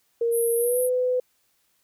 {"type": "tone with pitch glide", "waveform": "sine", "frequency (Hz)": [466.2, 502.6], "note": ["A#4", "B4"], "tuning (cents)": [0, 30], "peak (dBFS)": -20, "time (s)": [0.21, 1.2], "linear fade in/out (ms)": 5, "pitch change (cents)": 130, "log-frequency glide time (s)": [0.56, 0.8]}
{"type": "band-pass noise", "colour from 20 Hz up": "pink", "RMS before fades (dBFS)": -31, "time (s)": [0.31, 0.9], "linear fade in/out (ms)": 50, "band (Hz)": [10000, 12000], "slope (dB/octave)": 96}
{"effects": ["white hiss -68 dBFS RMS until 1.83 s"]}